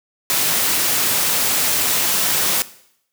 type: noise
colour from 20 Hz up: white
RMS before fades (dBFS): -18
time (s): 0.3-2.62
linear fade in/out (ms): 0
effects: noise-tail reverb RT60 0.7 s tail -17 dB re dry + high-pass 100 Hz 12 dB/octave